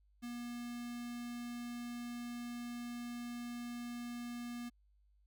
square tone with notch filter, 240 Hz, B3, 49 cents flat, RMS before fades -44 dBFS, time 0.22-4.7 s, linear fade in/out 20 ms, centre 820 Hz, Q 1.7, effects added 50 Hz sine -67 dBFS peak until 5.26 s

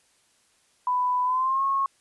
sine tone with pitch glide, 995 to 1091.3 Hz, B5 to C#6, +13 to -27 cents, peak -21 dBFS, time 0.87-1.86 s, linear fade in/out 2 ms, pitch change +160 cents, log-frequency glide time 1.24-1.64 s, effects white hiss -64 dBFS RMS until 2 s + resampled to 24000 Hz

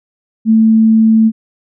sine tone, 221.8 Hz, A3, 14 cents sharp, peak -5 dBFS, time 0.45-1.32 s, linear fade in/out 50 ms, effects none

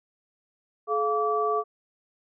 sine tone cluster, 427.6 / 697 / 1155 Hz, A4 / F5 / D6, -49 / -4 / -29 cents, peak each -26 / -29 / -26 dBFS, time 0.87-1.64 s, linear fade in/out 50 ms, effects none

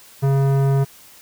sine tone with tanh clipping, 137.1 Hz, C#3, 19 cents flat, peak -16 dBFS, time 0.22-0.85 s, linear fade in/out 20 ms, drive 16 dB, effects white hiss -46 dBFS RMS until 1.21 s

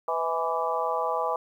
harmonic tone with a mistuned harmonic, 166 Hz, E3, 12 cents sharp, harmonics 3 / 4 / 5 / 6 / 7, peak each -31 / -31 / -31 / -31 / -31 dBFS, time 0.08-1.36 s, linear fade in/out 2 ms, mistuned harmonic 4, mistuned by -44 cents, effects 10-bit

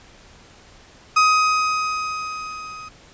35% pulse tone with level ramp, 1257 Hz, D#6, 17 cents sharp, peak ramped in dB -10 to -33 dBFS, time 1.16-2.89 s, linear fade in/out 10 ms, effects pink hiss -48 dBFS RMS until 3.13 s + resampled to 16000 Hz

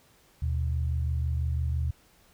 sine tone pair together, 77.49 / 123.47 Hz, D#2 / B2, -7 / 0 cents, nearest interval minor sixth, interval 807 cents, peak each -26 / -32 dBFS, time 0.42-1.91 s, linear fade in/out 5 ms, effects pink hiss -61 dBFS RMS until 2.33 s

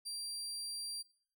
30% pulse tone, 4725 Hz, D8, 10 cents sharp, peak -37 dBFS, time 0.05-1.03 s, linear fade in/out 20 ms, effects noise-tail reverb RT60 0.5 s tail -19 dB re dry

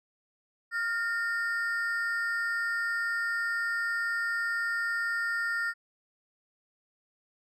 triangle ring-modulated tone, 1616 Hz, G#6, 48 cents flat, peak -23 dBFS, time 0.71-5.74 s, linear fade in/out 50 ms, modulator 209 Hz, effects none

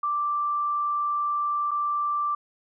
sine tone with dropouts, 1174.7 Hz, D6, in tune, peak -23 dBFS, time 0.03-2.35 s, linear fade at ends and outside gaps 5 ms, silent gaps 1.71-1.714 s, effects none

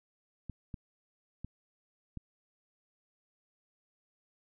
clicks, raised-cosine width 5 ms, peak -28 dBFS, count 4, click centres 0.497 / 0.742 / 1.446 / 2.173 s, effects none

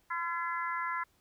harmonic tone, 340 Hz, F4, 46 cents flat, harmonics 3 / 4 / 5 / 6, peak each -35 / -37 / -39 / -41 dBFS, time 0.1-1.04 s, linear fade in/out 10 ms, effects pink hiss -70 dBFS RMS until 1.2 s

